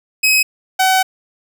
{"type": "tone pair in turn", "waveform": "sawtooth", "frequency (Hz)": [2542, 755.7], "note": ["D#7", "F#5"], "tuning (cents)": [36, 36], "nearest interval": "octave + major sixth", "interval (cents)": 2100, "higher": "first", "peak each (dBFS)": -7, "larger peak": "neither", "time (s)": [[0.23, 0.43], [0.79, 1.03]], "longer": "second", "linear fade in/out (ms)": 10, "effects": []}